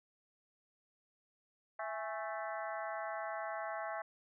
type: harmonic tone with a mistuned harmonic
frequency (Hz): 220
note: A3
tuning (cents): 0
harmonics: 3 / 4 / 5 / 6 / 7 / 8 / 9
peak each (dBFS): -42 / -44 / -46 / -48 / -49 / -50 / -51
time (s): 1.79-4.02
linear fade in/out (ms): 5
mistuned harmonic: 4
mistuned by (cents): -100
effects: none